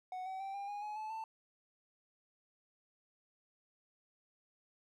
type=tone with pitch steps; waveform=triangle; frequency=740 / 759.5 / 779.5 / 800 / 821.1 / 842.7 / 864.9 / 887.7 Hz; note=F#5 / F#5 / G5 / G5 / G#5 / G#5 / A5 / A5; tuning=0 / +45 / -10 / +35 / -20 / +25 / -30 / +15 cents; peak=-38 dBFS; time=0.12-1.24 s; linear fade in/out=2 ms; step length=140 ms; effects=none